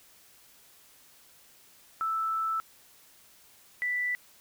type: tone pair in turn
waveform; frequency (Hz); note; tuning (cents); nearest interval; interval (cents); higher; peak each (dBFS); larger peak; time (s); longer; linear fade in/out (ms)
sine; 1318.5 / 1975.5; E6 / B6; 0 / 0; perfect fifth; 700; second; -27; neither; 2.01-2.6 / 3.82-4.15; first; 0
effects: white hiss -58 dBFS RMS until 4.4 s